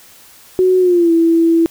sine tone with pitch glide, 370 to 331.5 Hz, F#4 to E4, 0 to +10 cents, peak -8 dBFS, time 0.59-1.66 s, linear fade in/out 0 ms, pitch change -190 cents, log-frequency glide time 0.79-1.12 s, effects white hiss -43 dBFS RMS until 1.7 s

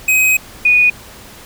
square / sine tone pair in turn, 2526 / 2468 Hz, D#7 / D#7, +26 / -15 cents, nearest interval unison, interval 41 cents, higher first, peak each -10 / -7 dBFS, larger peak second, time 0.08-0.37 / 0.65-0.9 s, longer first, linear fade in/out 5 ms, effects pink hiss -37 dBFS RMS until 1.45 s

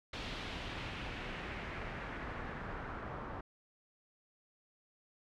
pink noise with low-pass filter sweep, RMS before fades -43 dBFS, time 0.13-3.41 s, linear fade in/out 5 ms, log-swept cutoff 3700 to 1200 Hz, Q 1.6, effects none

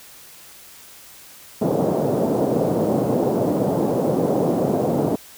white band-pass noise, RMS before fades -20 dBFS, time 1.61-5.16 s, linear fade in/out 10 ms, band 130 to 600 Hz, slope 24 dB/octave, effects white hiss -44 dBFS RMS until 5.37 s

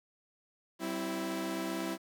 sawtooth chord, C major, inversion second, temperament equal with one note detuned, 192.63 / 261.6 / 329.6 Hz, G3 / C4 / E4, -30 / 0 / 0 cents, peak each -36 / -37 / -32 dBFS, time 0.79-1.98 s, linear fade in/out 50 ms, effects 10-bit

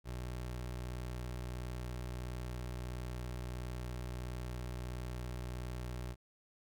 25% pulse tone, 61.5 Hz, B1, 7 cents flat, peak -36 dBFS, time 0.04-6.16 s, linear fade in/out 50 ms, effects none

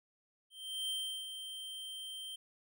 square tone with ADSR envelope, 3136 Hz, G7, in tune, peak -35 dBFS, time 0.5-2.36 s, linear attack 390 ms, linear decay 370 ms, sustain -8 dB, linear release 9 ms, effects none

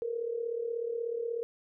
sine tone with amplitude modulation, 466.2 Hz, A#4, in tune, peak -28 dBFS, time 0.02-1.43 s, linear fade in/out 0 ms, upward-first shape sine, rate 36.5 Hz, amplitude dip 70%, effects none

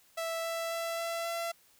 sawtooth tone with pitch steps, 659.3 / 663.1 / 667 / 670.8 / 674.7 Hz, E5 / E5 / E5 / E5 / E5, 0 / +10 / +20 / +30 / +40 cents, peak -29 dBFS, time 0.17-1.52 s, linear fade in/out 10 ms, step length 270 ms, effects white hiss -64 dBFS RMS until 1.79 s

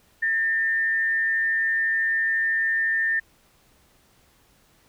sine tone with frequency modulation, 1803 Hz, A6, 42 cents sharp, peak -20 dBFS, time 0.22-3.2 s, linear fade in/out 10 ms, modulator 132 Hz, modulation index 0.35, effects pink hiss -60 dBFS RMS until 4.88 s

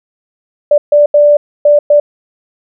sine tone bursts at uneven times, 587.3 Hz, D5, in tune, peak -3 dBFS, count 5, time 0.71-0.78 / 0.92-1.06 / 1.14-1.37 / 1.65-1.79 / 1.9-2 s, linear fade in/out 5 ms, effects none

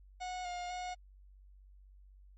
45% pulse tone with pitch steps, 731 / 712 / 725 Hz, F#5 / F5 / F#5, -21 / +33 / -35 cents, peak -38 dBFS, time 0.2-0.95 s, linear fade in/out 20 ms, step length 250 ms, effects added 48 Hz sine -55 dBFS peak until 2.37 s + MP3 32 kbps

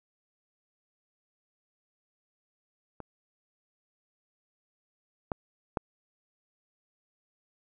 clicks, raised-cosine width 1 ms, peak -26 / -16 / -14 dBFS, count 3, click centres 3.003 / 5.318 / 5.772 s, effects none

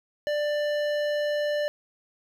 triangle tone with hard clipping, 591 Hz, D5, 11 cents sharp, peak -26 dBFS, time 0.27-1.68 s, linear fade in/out 0 ms, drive 17 dB, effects none

